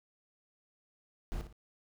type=noise with echo; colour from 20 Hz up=brown; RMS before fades=-36 dBFS; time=1.32-1.41 s; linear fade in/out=0 ms; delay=58 ms; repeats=2; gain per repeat=-9 dB; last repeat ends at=1.526 s; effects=none